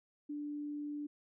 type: tone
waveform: sine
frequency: 293.7 Hz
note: D4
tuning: in tune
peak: -38 dBFS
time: 0.29-1.07 s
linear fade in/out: 10 ms
effects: none